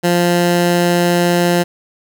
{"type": "tone", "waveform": "15% pulse", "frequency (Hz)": 174.61, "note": "F3", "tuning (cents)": 0, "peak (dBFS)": -5, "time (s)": [0.03, 1.64], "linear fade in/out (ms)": 20, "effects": []}